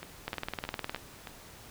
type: two click trains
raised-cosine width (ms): 0.3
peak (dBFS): -17 / -24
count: 14 / 5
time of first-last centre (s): 0.28-0.947 / 0.03-1.272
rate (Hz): 19.5 / 3.22
effects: pink hiss -51 dBFS RMS until 1.7 s